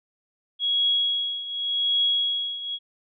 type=tone with tremolo; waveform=sine; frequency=3322 Hz; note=G#7; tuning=in tune; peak=-18 dBFS; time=0.59-2.79 s; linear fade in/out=50 ms; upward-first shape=triangle; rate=0.87 Hz; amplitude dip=80%; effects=none